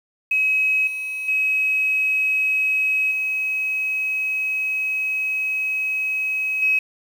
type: tone with level steps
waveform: sine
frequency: 2550 Hz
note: D#7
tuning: 42 cents sharp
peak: -16 / -25 / -17 / -20 / -15 dBFS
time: 0.31-6.79 s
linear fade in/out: 5 ms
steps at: 0.87 / 1.28 / 3.11 / 6.62 s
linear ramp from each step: 5 ms
effects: 7-bit